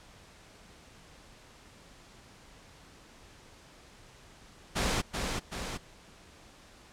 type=noise with echo; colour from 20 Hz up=pink; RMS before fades=-29 dBFS; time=4.75-5.02 s; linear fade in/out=20 ms; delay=380 ms; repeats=2; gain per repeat=-4 dB; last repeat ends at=5.78 s; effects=pink hiss -55 dBFS RMS until 6.92 s + low-pass 8000 Hz 12 dB/octave